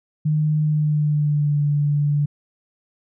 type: tone with pitch glide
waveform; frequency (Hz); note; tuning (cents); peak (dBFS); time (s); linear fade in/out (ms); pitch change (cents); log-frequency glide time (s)
sine; 152.8 to 145.98; D#3 to D3; -31 to -10; -16; 0.25-2.26; 10; -79; 0.61-1.6
effects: none